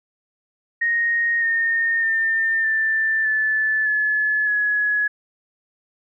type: tone with pitch steps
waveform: sine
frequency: 1864.7 / 1833.7 / 1803.3 / 1773.3 / 1743.9 / 1714.9 / 1686.4 Hz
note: A#6 / A#6 / A6 / A6 / A6 / A6 / G#6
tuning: 0 / -29 / +42 / +13 / -16 / -45 / +26 cents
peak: -17 dBFS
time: 0.81-5.08 s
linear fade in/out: 10 ms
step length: 610 ms
effects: none